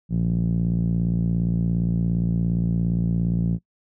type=tone with low-pass filter; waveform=5% pulse; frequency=57.3 Hz; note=A#1; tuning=29 cents flat; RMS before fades=-22 dBFS; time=0.09-3.59 s; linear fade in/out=50 ms; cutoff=160 Hz; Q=3.7; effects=noise-tail reverb RT60 0.1 s tail -23 dB re dry